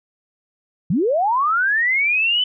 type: linear sweep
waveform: sine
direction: up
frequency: 139.7 to 3042 Hz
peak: -15 dBFS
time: 0.9-2.44 s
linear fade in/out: 5 ms
effects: none